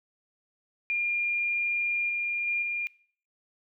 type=tone with level steps; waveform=sine; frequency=2407 Hz; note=D7; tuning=42 cents sharp; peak=-25 / -27 / -25 / -28 dBFS; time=0.9-2.87 s; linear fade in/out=0 ms; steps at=2.09 / 2.47 / 2.62 s; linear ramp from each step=5 ms; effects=noise-tail reverb RT60 0.5 s tail -21 dB re dry